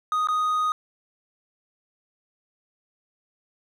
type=tone with dropouts; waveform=triangle; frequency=1244.5 Hz; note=D#6; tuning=in tune; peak=-19 dBFS; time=0.12-0.72 s; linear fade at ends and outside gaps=1 ms; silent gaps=0.272-0.286 s; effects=none